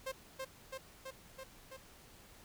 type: tone with echo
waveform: sawtooth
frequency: 529 Hz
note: C5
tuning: 19 cents sharp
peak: -34 dBFS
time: 0.06-0.12 s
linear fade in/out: 10 ms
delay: 330 ms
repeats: 5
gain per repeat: -2 dB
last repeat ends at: 1.77 s
effects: pink hiss -59 dBFS RMS until 2.44 s